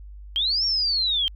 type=linear two-way sweep; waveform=sine; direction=up then down; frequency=3101 to 5570 to 3101 Hz; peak=-20 dBFS; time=0.36-1.28 s; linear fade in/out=0 ms; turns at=0.65 s; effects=added 50 Hz sine -38 dBFS peak until 1.35 s